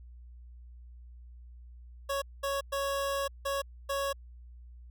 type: tone bursts at uneven times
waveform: 25% pulse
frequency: 554.4 Hz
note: C#5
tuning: in tune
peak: -26 dBFS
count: 5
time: 2.09-2.22 / 2.43-2.61 / 2.72-3.28 / 3.45-3.62 / 3.89-4.13 s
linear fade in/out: 10 ms
effects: added 60 Hz sine -47 dBFS peak until 4.9 s